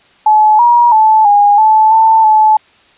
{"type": "tone with pitch steps", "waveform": "sine", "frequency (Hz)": [857, 954, 871, 819, 870, 888, 864], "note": ["A5", "A#5", "A5", "G#5", "A5", "A5", "A5"], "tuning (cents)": [-46, 40, -18, -24, -20, 16, -32], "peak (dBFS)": -4, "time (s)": [0.26, 2.57], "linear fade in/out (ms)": 5, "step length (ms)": 330, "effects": ["white hiss -47 dBFS RMS until 2.97 s", "resampled to 8000 Hz"]}